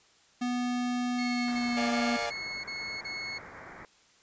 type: tone with pitch glide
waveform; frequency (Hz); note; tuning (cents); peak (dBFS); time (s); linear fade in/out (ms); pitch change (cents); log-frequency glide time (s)
square; 245.9 to 239.5; B3 to A#3; -7 to +47; -29; 0.41-2.17; 10; -46; 1.2-1.86
type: tone bursts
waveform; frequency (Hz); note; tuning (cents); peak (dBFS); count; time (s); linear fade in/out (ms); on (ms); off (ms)
30% pulse; 2187; C#7; -24; -32; 6; 1.18-3.385; 10; 340; 33
type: low-pass noise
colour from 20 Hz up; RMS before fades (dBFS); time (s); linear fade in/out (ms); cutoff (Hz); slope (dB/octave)
white; -47; 1.48-3.85; 0; 2200; 96
type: chord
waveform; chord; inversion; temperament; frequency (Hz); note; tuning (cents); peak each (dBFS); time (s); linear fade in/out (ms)
sawtooth; Bb dominant seventh; none; equal; 466.2 / 587.3 / 698.5 / 830.6; Bb4 / D5 / F5 / Ab5; 0 / 0 / 0 / 0; -36 / -31 / -31 / -35; 1.76-2.31; 20
effects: white hiss -62 dBFS RMS until 4.22 s + resampled to 16000 Hz